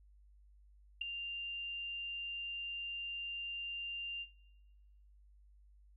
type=tone with ADSR envelope; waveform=sine; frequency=2789 Hz; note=F7; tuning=3 cents flat; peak=-30 dBFS; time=1.01-4.26 s; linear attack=7 ms; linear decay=4 ms; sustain=-10 dB; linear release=46 ms; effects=noise-tail reverb RT60 1.0 s tail -19 dB re dry + added 50 Hz sine -60 dBFS peak until 5.96 s